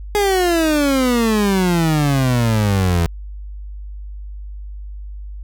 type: exponential sweep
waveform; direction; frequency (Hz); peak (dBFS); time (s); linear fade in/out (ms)
30% pulse; down; 419.8 to 82.5; -11; 0.15-3.06; 0
effects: added 50 Hz sine -28 dBFS peak until 5.43 s